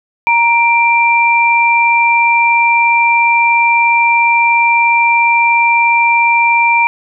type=tone pair together; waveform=sine; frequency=937 / 2361 Hz; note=A#5 / D7; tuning=+9 / +9 cents; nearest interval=octave + major third; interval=1600 cents; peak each=-10 dBFS; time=0.27-6.87 s; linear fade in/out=0 ms; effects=none